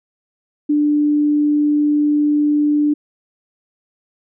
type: tone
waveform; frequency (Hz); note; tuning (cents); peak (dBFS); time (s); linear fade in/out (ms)
sine; 295.8; D4; +13; -12; 0.69-2.94; 10
effects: none